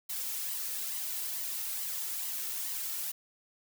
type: noise with flanger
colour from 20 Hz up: blue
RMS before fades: -36 dBFS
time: 0.09-3.12 s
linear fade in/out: 10 ms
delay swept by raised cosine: 0.99 to 2.29 ms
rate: 2.3 Hz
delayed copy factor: +0.5
effects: none

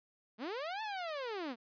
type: linear two-way sweep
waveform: sawtooth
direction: up then down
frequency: 197.6 to 892 to 215.2 Hz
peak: -34 dBFS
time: 0.38-1.56 s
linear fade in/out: 50 ms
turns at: 0.82 s
effects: resampled to 11025 Hz

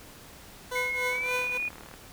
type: tone with tremolo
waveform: 20% pulse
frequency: 500 Hz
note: B4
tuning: 21 cents sharp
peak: -23 dBFS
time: 0.71-1.58 s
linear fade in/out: 10 ms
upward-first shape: triangle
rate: 3.5 Hz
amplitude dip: 90%
type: tone with pitch glide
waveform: sine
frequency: 2163 to 2456 Hz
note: C#7 to D#7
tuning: -43 to -23 cents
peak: -28 dBFS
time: 0.75-1.69 s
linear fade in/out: 10 ms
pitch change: +220 cents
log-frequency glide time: 1.08-1.34 s
type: click train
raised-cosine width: 0.5 ms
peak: -30 dBFS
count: 32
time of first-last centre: 1.13-1.939 s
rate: 38.3 Hz
effects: pink hiss -49 dBFS RMS until 2.12 s

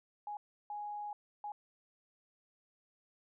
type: tone bursts at uneven times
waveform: sine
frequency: 830.6 Hz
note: G#5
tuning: in tune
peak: -39 dBFS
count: 3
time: 0.27-0.37 / 0.7-1.13 / 1.44-1.52 s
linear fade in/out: 2 ms
effects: none

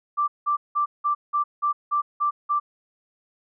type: tone bursts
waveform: sine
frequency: 1174.7 Hz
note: D6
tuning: in tune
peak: -19 dBFS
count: 9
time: 0.17-2.6 s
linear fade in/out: 20 ms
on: 110 ms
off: 180 ms
effects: none

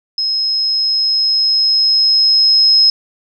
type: tone with level ramp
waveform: sine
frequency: 5140 Hz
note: E8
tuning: 45 cents flat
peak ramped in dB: -14 to -6 dBFS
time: 0.18-2.9 s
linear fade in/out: 2 ms
effects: none

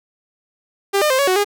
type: tone with pitch steps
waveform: sawtooth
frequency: 397.3 / 605 / 523 / 561 / 370.7 / 408.8 Hz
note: G4 / D#5 / C5 / C#5 / F#4 / G#4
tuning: +23 / -49 / -1 / +21 / +3 / -27 cents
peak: -10 dBFS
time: 0.93-1.446 s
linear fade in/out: 20 ms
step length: 86 ms
effects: none

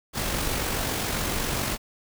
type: noise with amplitude modulation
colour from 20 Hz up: pink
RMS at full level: -26 dBFS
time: 0.13-1.78 s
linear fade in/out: 50 ms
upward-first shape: sine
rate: 47.3 Hz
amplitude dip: 35%
effects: none

